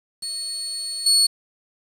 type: tone with level steps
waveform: 30% pulse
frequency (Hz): 4392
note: C#8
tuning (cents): -17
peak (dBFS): -24 / -11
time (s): 0.22-1.27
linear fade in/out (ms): 10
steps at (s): 1.06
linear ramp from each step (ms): 5
effects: resampled to 32000 Hz + 7-bit